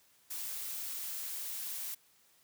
blue noise, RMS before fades -40 dBFS, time 0.3-1.95 s, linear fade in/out 10 ms, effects white hiss -67 dBFS RMS until 2.43 s + high-pass 60 Hz 12 dB/octave

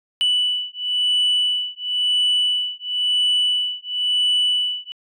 sine beating tone pair, 2968 / 2968.97 Hz, F#7 / F#7, +5 / +5 cents, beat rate 0.97 Hz, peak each -19 dBFS, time 0.21-4.92 s, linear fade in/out 0 ms, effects tanh soft clip ceiling -13 dBFS

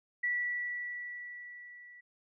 sine tone with level ramp, 1952 Hz, B6, 21 cents flat, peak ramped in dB -28 to -51 dBFS, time 0.23-2.01 s, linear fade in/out 10 ms, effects none

